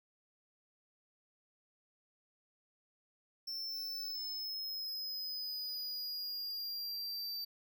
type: exponential sweep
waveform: square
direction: down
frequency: 5380 to 4641 Hz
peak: -39 dBFS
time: 3.47-7.45 s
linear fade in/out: 10 ms
effects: none